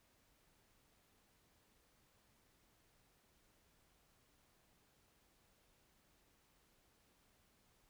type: silence
effects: pink hiss -74 dBFS RMS until 7.89 s